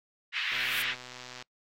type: band-pass noise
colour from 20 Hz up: pink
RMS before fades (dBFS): -32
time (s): 0.32-0.96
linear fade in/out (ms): 50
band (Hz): 1800 to 3200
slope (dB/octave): 24
type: noise with exponential growth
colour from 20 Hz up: violet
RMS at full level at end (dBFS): -33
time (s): 0.36-0.82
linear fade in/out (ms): 1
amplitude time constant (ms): 100
type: click train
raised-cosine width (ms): 0.2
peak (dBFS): -26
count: 114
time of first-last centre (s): 0.52-1.424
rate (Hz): 125
effects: noise-tail reverb RT60 0.1 s tail -24 dB re dry + AAC 48 kbps